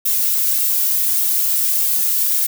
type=noise with flanger; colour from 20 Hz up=violet; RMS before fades=-17 dBFS; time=0.05-2.47 s; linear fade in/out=10 ms; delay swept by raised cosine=2 to 2.61 ms; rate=1.7 Hz; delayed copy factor=-0.8; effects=none